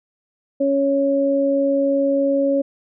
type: tone pair together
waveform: sine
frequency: 277.5 / 554.4 Hz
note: C#4 / C#5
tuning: +2 / 0 cents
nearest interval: octave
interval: 1198 cents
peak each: -19 / -17 dBFS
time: 0.6-2.62 s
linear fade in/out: 10 ms
effects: none